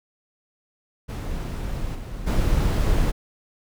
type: noise with level steps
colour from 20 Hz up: brown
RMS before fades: -28 / -33 / -20 dBFS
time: 1.08-3.12 s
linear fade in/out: 20 ms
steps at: 1.94 / 2.26 s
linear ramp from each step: 20 ms
effects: none